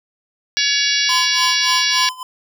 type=harmonic tone; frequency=565 Hz; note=C#5; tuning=33 cents sharp; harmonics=3 / 4 / 5 / 6 / 7 / 8 / 9 / 10; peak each=-23 / -23 / -23 / -23 / -23 / -23 / -23 / -23 dBFS; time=0.57-2.09 s; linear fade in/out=0 ms
type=tone with tremolo; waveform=square; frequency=1020 Hz; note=C6; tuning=44 cents flat; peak=-18 dBFS; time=1.09-2.23 s; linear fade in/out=2 ms; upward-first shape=sine; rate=3.5 Hz; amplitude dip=90%
effects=none